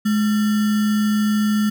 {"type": "tone with sample-and-hold", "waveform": "sine", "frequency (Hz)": 211.3, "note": "G#3", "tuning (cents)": 30, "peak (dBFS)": -15, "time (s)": [0.05, 1.7], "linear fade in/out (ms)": 10, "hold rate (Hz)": 1575, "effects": []}